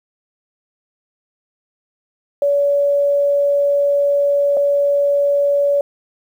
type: tone pair in turn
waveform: sine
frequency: 569 / 569 Hz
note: C#5 / C#5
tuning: +45 / +45 cents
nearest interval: unison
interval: 0 cents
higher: neither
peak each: -12 dBFS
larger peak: neither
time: 2.42-4.57 / 4.57-5.81 s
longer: first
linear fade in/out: 2 ms
effects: 8-bit